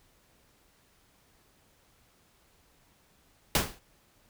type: noise with exponential decay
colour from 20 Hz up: pink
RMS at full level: -20 dBFS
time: 3.55-3.79 s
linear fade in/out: 2 ms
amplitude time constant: 51 ms
effects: pink hiss -65 dBFS RMS until 4.29 s